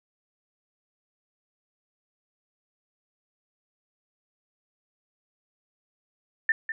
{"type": "tone with echo", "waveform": "sine", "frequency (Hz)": 1788, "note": "A6", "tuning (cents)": 27, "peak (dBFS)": -18, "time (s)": [6.49, 6.52], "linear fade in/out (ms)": 2, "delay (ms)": 200, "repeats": 1, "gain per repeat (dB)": -10, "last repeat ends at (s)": 6.72, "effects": []}